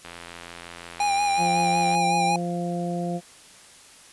click train, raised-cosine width 0.3 ms, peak -22 dBFS, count 164, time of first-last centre 0.05-1.95 s, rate 85.8 Hz
square tone with vibrato, 808 Hz, G#5, 48 cents flat, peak -21 dBFS, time 1-2.36 s, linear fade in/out 2 ms, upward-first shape sine, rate 5.4 Hz, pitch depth 36 cents each way
harmonic tone, 174.1 Hz, F3, 5 cents flat, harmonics 1 / 2 / 3 / 4, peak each -27 / -33 / -34 / -32 dBFS, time 1.37-3.21 s, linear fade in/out 50 ms
effects white hiss -49 dBFS RMS until 4.12 s + resampled to 24000 Hz

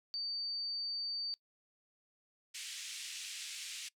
sine tone, 4600 Hz, D8, 37 cents flat, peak -36 dBFS, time 0.14-1.34 s, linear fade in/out 0 ms
pink band-pass noise, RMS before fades -45 dBFS, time 2.54-3.89 s, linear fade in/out 10 ms, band 2400 to 9000 Hz, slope 24 dB/octave
effects noise-tail reverb RT60 0.1 s tail -22 dB re dry

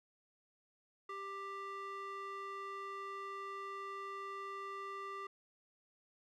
square tone with band-pass filter, 393.9 Hz, G4, 8 cents sharp, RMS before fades -45 dBFS, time 1.09-5.27 s, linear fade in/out 5 ms, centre 1300 Hz, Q 1.9, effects none

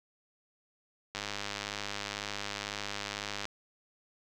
click train, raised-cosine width 0.2 ms, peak -18 dBFS, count 236, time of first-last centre 1.15-3.454 s, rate 102 Hz, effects none

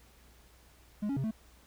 triangle tone with pitch steps, 208.5 / 278.1 / 134.3 / 219.9 Hz, G#3 / C#4 / C3 / A3, +7 / +6 / +46 / -1 cents, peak -28 dBFS, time 1.02-1.312 s, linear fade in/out 10 ms, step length 73 ms, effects added 60 Hz sine -60 dBFS peak until 1.66 s + pink hiss -62 dBFS RMS until 1.66 s

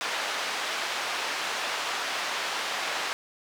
pink band-pass noise, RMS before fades -31 dBFS, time 0.01-3.13 s, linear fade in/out 0 ms, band 790 to 4800 Hz, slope 12 dB/octave, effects none

